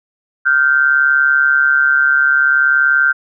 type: tone pair together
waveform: sine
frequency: 1404.5 / 1545 Hz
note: F6 / G6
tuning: +9 / -26 cents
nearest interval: major second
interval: 165 cents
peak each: -12 dBFS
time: 0.45-3.13 s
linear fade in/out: 20 ms
effects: none